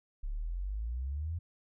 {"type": "exponential sweep", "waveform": "sine", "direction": "up", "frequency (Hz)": [33.68, 87.31], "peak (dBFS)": -33, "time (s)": [0.23, 1.39], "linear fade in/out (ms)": 10, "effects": []}